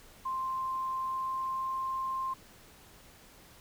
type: tone with pitch glide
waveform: sine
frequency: 1048 to 1054.1 Hz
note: C6 to C6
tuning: +2 to +13 cents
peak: -31 dBFS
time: 0.25-2.34 s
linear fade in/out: 10 ms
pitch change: +11 cents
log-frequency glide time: 1.03-1.74 s
effects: pink hiss -56 dBFS RMS until 3.6 s